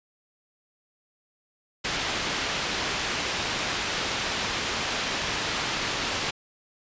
white low-pass noise, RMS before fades -29 dBFS, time 1.84-6.31 s, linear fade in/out 10 ms, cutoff 4000 Hz, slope 12 dB/octave, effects resampled to 16000 Hz

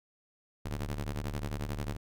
sawtooth ring-modulated tone, 73.42 Hz, D2, in tune, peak -27 dBFS, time 0.65-1.97 s, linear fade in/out 10 ms, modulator 31.1 Hz, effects none

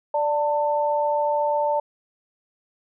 sine tone pair together, 587.3 / 893 Hz, D5 / A5, 0 / +25 cents, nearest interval perfect fifth, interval 725 cents, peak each -22 dBFS, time 0.14-1.8 s, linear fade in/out 5 ms, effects none

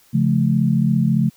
sine chord, Db augmented, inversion none, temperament just, 138.59 / 173.24 / 216.5 Hz, Db3 / F3 / A3, 0 / -14 / -28 cents, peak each -18 / -19 / -18 dBFS, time 0.13-1.3 s, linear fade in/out 20 ms, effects white hiss -54 dBFS RMS until 1.36 s

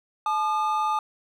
triangle tone pair together, 861 / 1213.4 Hz, A5 / D#6, -38 / -44 cents, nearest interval tritone, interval 594 cents, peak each -23 dBFS, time 0.26-0.99 s, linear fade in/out 2 ms, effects none

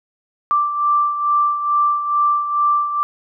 sine beating tone pair, 1174.7 / 1177 Hz, D6 / D6, 0 / +3 cents, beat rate 2.3 Hz, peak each -15 / -22 dBFS, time 0.51-3.03 s, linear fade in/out 0 ms, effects none

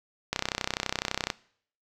click train, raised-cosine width 0.2 ms, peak -9 dBFS, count 32, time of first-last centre 0.33-1.302 s, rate 31.9 Hz, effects noise-tail reverb RT60 0.6 s tail -21 dB re dry

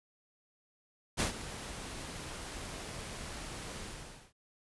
pink noise with ADSR envelope, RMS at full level -29 dBFS, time 1.17-4.33 s, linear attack 32 ms, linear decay 120 ms, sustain -14 dB, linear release 520 ms, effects resampled to 24000 Hz

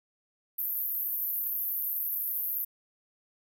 white band-pass noise, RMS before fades -32 dBFS, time 0.58-2.65 s, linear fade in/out 10 ms, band 12000 to 15000 Hz, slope 96 dB/octave, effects none

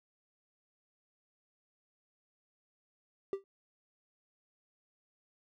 triangle tone with exponential decay, 392 Hz, G4, in tune, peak -26 dBFS, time 3.33-3.44 s, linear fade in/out 1 ms, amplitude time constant 22 ms, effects none

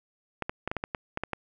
clicks, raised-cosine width 0.5 ms, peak -15 dBFS, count 10, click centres 0.423 / 0.495 / 0.676 / 0.715 / 0.767 / 0.839 / 0.948 / 1.174 / 1.236 / 1.333 s, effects none

